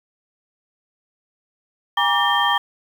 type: tone cluster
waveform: sine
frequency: 812 / 952 / 1164 / 1810 / 3180 Hz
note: G#5 / A#5 / D6 / A6 / G7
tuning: -39 / +36 / -16 / +48 / +24 cents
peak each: -22 dBFS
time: 1.97-2.58 s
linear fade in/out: 5 ms
effects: 7-bit